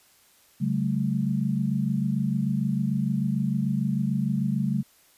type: tone cluster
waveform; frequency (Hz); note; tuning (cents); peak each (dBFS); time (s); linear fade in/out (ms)
sine; 140.2 / 189.4 / 216.1; C#3 / F#3 / A3; +20 / +41 / -31; -27; 0.6-4.83; 20
effects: white hiss -59 dBFS RMS until 5.17 s + resampled to 32000 Hz

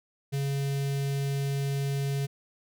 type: tone with notch filter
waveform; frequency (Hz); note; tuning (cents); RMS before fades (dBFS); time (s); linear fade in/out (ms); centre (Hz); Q
square; 139; C#3; +5; -29; 0.32-2.27; 20; 1100; 0.78
effects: none

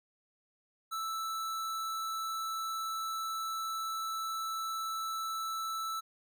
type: tone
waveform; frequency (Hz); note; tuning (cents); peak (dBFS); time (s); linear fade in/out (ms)
square; 1318.5; E6; 0; -35; 0.91-6.01; 20
effects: none

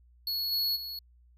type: tone with level steps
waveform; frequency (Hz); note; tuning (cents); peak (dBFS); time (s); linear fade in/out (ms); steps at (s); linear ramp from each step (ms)
square; 4361; C#8; -29; -30 / -27 / -37; 0.27-0.99; 2; 0.51 / 0.75; 20
effects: added 60 Hz sine -57 dBFS peak until 1.37 s

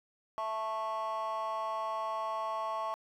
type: chord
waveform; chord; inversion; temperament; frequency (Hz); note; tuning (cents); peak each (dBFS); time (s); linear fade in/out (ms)
triangle; A major; second; just; 660 / 880 / 1100; E5 / A5 / C#6; +2 / 0 / -14; -35 / -35 / -33; 0.38-2.94; 0
effects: tanh soft clip ceiling -26 dBFS

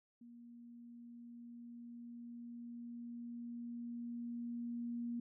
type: tone with level ramp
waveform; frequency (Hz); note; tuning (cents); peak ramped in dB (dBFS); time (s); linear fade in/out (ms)
sine; 237.2; A#3; +30; -54 to -38; 0.21-5.2; 5
effects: none

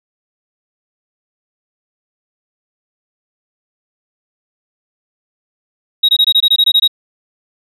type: tone bursts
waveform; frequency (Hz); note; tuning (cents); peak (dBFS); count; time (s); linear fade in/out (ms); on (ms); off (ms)
sine; 3800; A#7; +33; -4; 11; 6.03-6.878; 10; 58; 21
effects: tanh soft clip ceiling -5 dBFS

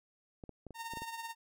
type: clicks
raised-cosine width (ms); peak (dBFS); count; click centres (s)
2; -33; 7; 0.438 / 0.493 / 0.667 / 0.707 / 0.936 / 0.972 / 1.02
type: tone with tremolo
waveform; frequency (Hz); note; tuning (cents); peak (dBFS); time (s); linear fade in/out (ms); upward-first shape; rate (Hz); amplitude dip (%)
sawtooth; 917; A#5; -29; -34; 0.74-1.35; 50; triangle; 18; 65
effects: none

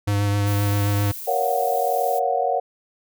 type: tone with vibrato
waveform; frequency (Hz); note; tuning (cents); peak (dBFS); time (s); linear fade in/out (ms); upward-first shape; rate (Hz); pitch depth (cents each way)
square; 101.7; G#2; -36; -19; 0.07-1.12; 10; triangle; 7.6; 19
type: noise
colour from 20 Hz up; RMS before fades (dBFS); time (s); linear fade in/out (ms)
violet; -34; 0.46-2.2; 20
type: chord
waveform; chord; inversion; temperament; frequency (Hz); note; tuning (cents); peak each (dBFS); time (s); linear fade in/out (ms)
sine; Gb major seventh; first; equal with one note detuned; 469.1 / 554.4 / 698.5 / 740; Bb4 / Db5 / F5 / Gb5; +11 / 0 / 0 / 0; -26 / -25 / -25 / -22; 1.27-2.6; 10
effects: none

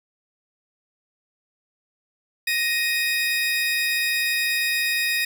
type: tone pair together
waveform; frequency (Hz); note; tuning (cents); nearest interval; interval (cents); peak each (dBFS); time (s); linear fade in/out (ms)
30% pulse; 1869.9 / 2496; A#6 / D#7; +5 / +5; perfect fourth; 500; -21; 2.47-5.25; 5
effects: none

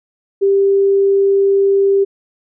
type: tone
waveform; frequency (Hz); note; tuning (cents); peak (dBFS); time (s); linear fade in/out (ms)
sine; 394.4; G4; +11; -9; 0.41-2.05; 20
effects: none

